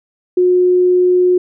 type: tone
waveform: sine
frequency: 361.7 Hz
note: F#4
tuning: 39 cents flat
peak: -8 dBFS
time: 0.37-1.38 s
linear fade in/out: 5 ms
effects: none